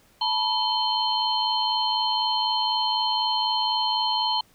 sine tone cluster, 870 / 974 / 3074 / 4232 Hz, A5 / B5 / G7 / C8, -20 / -24 / -35 / +19 cents, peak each -27 dBFS, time 0.21-4.41 s, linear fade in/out 5 ms, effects pink hiss -59 dBFS RMS until 4.54 s

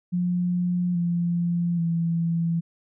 sine tone with pitch steps, 177.7 / 172.44 / 167.34 Hz, F3 / F3 / E3, +30 / -22 / +26 cents, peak -21 dBFS, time 0.12-2.61 s, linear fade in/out 20 ms, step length 830 ms, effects none

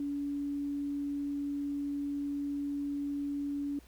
sine tone, 285.1 Hz, C#4, 49 cents sharp, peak -32 dBFS, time 0-3.79 s, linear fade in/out 2 ms, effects added 60 Hz sine -57 dBFS peak until 3.87 s + pink hiss -62 dBFS RMS until 3.87 s

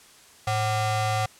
35% pulse ring-modulated tone, 430 Hz, A4, 40 cents flat, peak -18 dBFS, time 0.47-1.26 s, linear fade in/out 5 ms, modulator 321 Hz, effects white hiss -52 dBFS RMS until 1.39 s + low-pass 10000 Hz 12 dB/octave

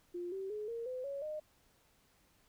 sine tone with pitch steps, 351.4 / 385.4 / 422.7 / 463.7 / 508.6 / 557.8 / 611.8 Hz, F4 / G4 / G#4 / A#4 / C5 / C#5 / D#5, +11 / -29 / +31 / -9 / -49 / +11 / -29 cents, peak -38 dBFS, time 0.14-1.4 s, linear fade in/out 10 ms, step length 180 ms, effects pink hiss -70 dBFS RMS until 2.48 s

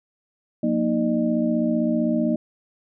sine tone cluster, 179.6 / 235 / 310.8 / 607 Hz, F3 / A#3 / D#4 / D#5, +49 / +14 / -2 / -43 cents, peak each -28 / -21 / -25 / -27 dBFS, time 0.63-2.36 s, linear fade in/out 5 ms, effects none

